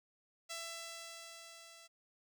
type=tone with level ramp; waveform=5% pulse; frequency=667 Hz; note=E5; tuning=20 cents sharp; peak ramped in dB=-30 to -45 dBFS; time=0.49-1.88 s; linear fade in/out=20 ms; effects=none